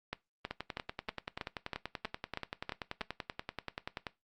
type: two click trains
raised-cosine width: 0.3 ms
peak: -21 / -20 dBFS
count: 38 / 10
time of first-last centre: 0.51-4.068 / 0.13-3.015 s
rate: 10.4 / 3.12 Hz
effects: noise-tail reverb RT60 0.2 s tail -18 dB re dry + Opus 48 kbps